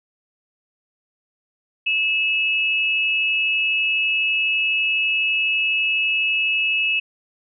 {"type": "tone pair together", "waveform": "sine", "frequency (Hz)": [2616, 2884], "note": ["E7", "F#7"], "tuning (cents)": [-14, -45], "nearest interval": "major second", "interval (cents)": 169, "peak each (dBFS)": [-18, -25], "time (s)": [1.86, 7], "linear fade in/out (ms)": 10, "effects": []}